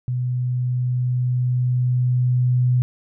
sine tone with level ramp, 124.9 Hz, B2, 20 cents sharp, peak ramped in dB -20 to -14 dBFS, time 0.08-2.82 s, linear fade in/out 0 ms, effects none

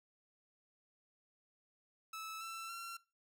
sawtooth tone with pitch steps, 1307 / 1335.2 / 1364.1 Hz, E6 / E6 / F6, -15 / +22 / -41 cents, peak -40 dBFS, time 2.13-2.97 s, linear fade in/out 5 ms, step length 280 ms, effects noise-tail reverb RT60 0.3 s tail -21 dB re dry

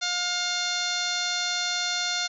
harmonic tone with a mistuned harmonic, 712 Hz, F5, 33 cents sharp, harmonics 1 / 2 / 3 / 4 / 5 / 6 / 7 / 8 / 9 / 10, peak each -36 / -32 / -35 / -39 / -31 / -31 / -39 / -35 / -37 / -43 dBFS, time 0.01-2.28 s, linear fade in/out 20 ms, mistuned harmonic 4, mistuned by -37 cents, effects none

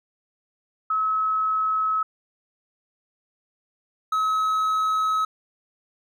sine / triangle tone pair in turn, 1288 / 1283 Hz, E6 / E6, -41 / -47 cents, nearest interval unison, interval 6 cents, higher first, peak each -20 / -18 dBFS, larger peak second, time 0.9-2.03 / 4.12-5.25 s, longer neither, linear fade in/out 5 ms, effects none

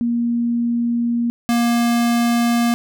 sine / square tone pair in turn, 236.3 / 236.3 Hz, A#3 / A#3, +24 / +24 cents, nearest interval unison, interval 0 cents, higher neither, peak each -16 / -15 dBFS, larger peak second, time 0.01-1.3 / 1.49-2.74 s, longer first, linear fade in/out 0 ms, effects none

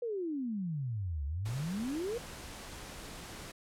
sine exponential two-way sweep, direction down then up, 493.9 to 68 to 493.9 Hz, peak -33 dBFS, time 0.02-2.18 s, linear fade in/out 5 ms, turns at 1.25 s
pink noise, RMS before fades -46 dBFS, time 1.45-3.52 s, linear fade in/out 10 ms
effects low-pass 11000 Hz 12 dB/octave

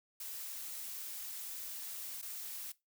blue noise with dropouts, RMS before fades -44 dBFS, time 0.2-2.72 s, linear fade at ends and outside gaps 5 ms, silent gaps 2.216-2.225 s, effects noise-tail reverb RT60 0.2 s tail -19 dB re dry

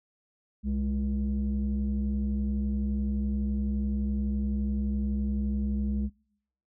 sine tone pair together, 65.31 / 207.7 Hz, C2 / G#3, -3 / 0 cents, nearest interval octave + minor sixth, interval 2003 cents, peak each -27 / -27 dBFS, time 0.63-6.1 s, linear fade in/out 50 ms, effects noise-tail reverb RT60 0.7 s tail -25 dB re dry + tanh soft clip ceiling -22 dBFS

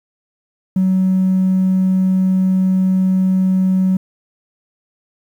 triangle tone, 187.4 Hz, F#3, 22 cents sharp, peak -8 dBFS, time 0.76-3.97 s, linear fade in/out 5 ms, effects tanh soft clip ceiling -8 dBFS + 8-bit

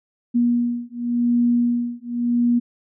sine beating tone pair, 239.2 / 240.1 Hz, A#3 / B3, +45 / -49 cents, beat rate 0.9 Hz, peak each -20 dBFS, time 0.34-2.6 s, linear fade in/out 20 ms, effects none

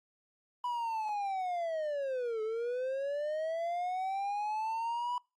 triangle linear two-way sweep, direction down then up, 987.8 to 430 to 987.8 Hz, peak -30 dBFS, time 0.64-5.18 s, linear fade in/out 2 ms, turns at 2.42 s, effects noise-tail reverb RT60 0.3 s tail -26 dB re dry + Opus 32 kbps

